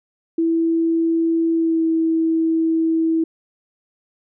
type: tone with pitch glide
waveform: sine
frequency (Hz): 329.6 to 324.9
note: E4 to E4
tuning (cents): 0 to -25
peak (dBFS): -15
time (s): 0.38-3.24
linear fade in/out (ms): 5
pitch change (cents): -25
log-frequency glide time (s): 1.53-1.84
effects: none